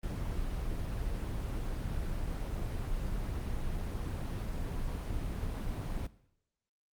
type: noise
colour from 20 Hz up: brown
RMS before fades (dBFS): -35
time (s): 0.03-6.07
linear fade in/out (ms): 5
effects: noise-tail reverb RT60 0.8 s tail -19 dB re dry + Opus 24 kbps